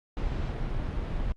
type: noise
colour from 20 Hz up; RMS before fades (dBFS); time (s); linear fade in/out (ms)
brown; -30; 0.17-1.32; 0
effects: low-pass 4000 Hz 12 dB/octave + Opus 48 kbps